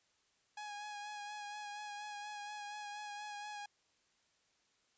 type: tone with vibrato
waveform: sawtooth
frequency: 830.6 Hz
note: G#5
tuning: in tune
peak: -40 dBFS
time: 0.57-3.66 s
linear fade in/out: 5 ms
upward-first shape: sine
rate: 4.2 Hz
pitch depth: 23 cents each way
effects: white hiss -75 dBFS RMS until 4.97 s + resampled to 16000 Hz